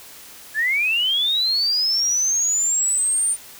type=linear sweep; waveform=sine; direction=up; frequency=1667 to 9120 Hz; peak=-17 dBFS; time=0.54-3.37 s; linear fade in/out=50 ms; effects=white hiss -42 dBFS RMS until 3.59 s